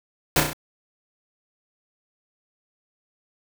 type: noise with echo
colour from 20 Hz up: pink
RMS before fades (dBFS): -18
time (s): 0.36-0.4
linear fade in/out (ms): 2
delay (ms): 33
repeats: 4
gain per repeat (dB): -4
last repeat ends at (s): 0.532
effects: none